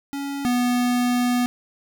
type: tone pair in turn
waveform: square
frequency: 280 / 245.5 Hz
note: C#4 / B3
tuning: +18 / -10 cents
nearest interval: major second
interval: 228 cents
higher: first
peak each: -27 / -19 dBFS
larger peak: second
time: 0.13-0.45 / 0.45-1.46 s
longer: second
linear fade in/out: 0 ms
effects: none